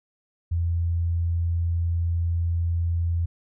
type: tone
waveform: sine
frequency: 84.8 Hz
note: E2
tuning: 50 cents sharp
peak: -21 dBFS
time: 0.51-3.26 s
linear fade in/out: 10 ms
effects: none